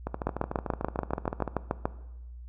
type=two click trains; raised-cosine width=1 ms; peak=-12 / -17 dBFS; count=12 / 20; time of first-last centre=0.27-1.855 / 0.07-1.477 s; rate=6.94 / 13.5 Hz; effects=noise-tail reverb RT60 1.0 s tail -17 dB re dry + added 60 Hz sine -41 dBFS peak until 2.48 s